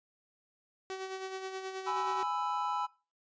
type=tone with tremolo; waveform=sawtooth; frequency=380 Hz; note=F#4; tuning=46 cents sharp; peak=-32 dBFS; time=0.9-2.23 s; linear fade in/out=0 ms; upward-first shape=sine; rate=9.4 Hz; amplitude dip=50%
type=chord; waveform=triangle; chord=E major; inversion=first; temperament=equal with one note detuned; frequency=830.6 / 995.8 / 1318.5 Hz; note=G#5 / B5 / E6; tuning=0 / +14 / 0 cents; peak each=-34 / -33 / -35 dBFS; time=1.86-2.87 s; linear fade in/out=20 ms
effects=noise-tail reverb RT60 0.3 s tail -20 dB re dry + resampled to 16000 Hz